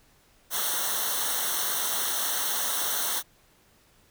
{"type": "noise with comb filter", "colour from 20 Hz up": "white", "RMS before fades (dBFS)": -28, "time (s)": [0.5, 3.23], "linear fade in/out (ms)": 50, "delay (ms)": 0.41, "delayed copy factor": -0.9, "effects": ["pink hiss -61 dBFS RMS until 4.1 s"]}